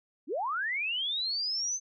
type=linear sweep; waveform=sine; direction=up; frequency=233.1 to 6272 Hz; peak=-29 dBFS; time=0.27-1.8 s; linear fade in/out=50 ms; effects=none